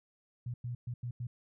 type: tone bursts at uneven times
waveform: sine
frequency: 121.3 Hz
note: B2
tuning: 31 cents flat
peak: -35 dBFS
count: 5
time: 0.46-0.54 / 0.64-0.75 / 0.87-0.94 / 1.03-1.11 / 1.2-1.27 s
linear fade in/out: 5 ms
effects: none